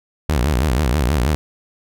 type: tone with vibrato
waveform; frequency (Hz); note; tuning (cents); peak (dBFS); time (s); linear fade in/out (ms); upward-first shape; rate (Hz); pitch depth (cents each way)
sawtooth; 67.8; C#2; -38; -11; 0.29-1.35; 0; sine; 6.2; 270
effects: none